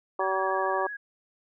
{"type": "harmonic tone", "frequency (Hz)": 190.6, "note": "G3", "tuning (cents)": -48, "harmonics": [2, 3, 4, 5, 6], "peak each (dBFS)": [-31, -31, -31, -31, -31], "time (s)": [0.19, 0.87], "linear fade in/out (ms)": 5}
{"type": "tone with vibrato", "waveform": "sine", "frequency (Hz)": 1661.2, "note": "G#6", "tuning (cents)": 0, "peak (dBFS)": -34, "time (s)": [0.2, 0.97], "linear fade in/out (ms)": 10, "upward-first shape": "square", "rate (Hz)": 13, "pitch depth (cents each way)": 20}
{"effects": []}